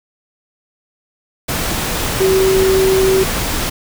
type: tone in noise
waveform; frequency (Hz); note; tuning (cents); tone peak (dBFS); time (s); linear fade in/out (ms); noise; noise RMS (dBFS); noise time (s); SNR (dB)
sine; 380.9; G4; -50; -10; 2.2-3.24; 10; pink; -19; 1.48-3.7; +6
effects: none